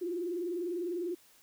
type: tone with vibrato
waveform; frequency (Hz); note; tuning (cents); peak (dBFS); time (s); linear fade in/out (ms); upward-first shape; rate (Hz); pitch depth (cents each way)
sine; 349.2; F4; 0; -32; 0.01-1.15; 10; sine; 20; 99
effects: white hiss -62 dBFS RMS until 1.42 s